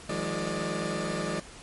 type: tone cluster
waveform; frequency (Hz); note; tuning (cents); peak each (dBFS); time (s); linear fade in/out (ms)
20% pulse; 159.1 / 179.9 / 208.5 / 594; D#3 / F#3 / G#3 / D5; +39 / -48 / +7 / +20; -30; 0.09-1.4; 5
effects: pink hiss -47 dBFS RMS until 1.62 s + MP3 48 kbps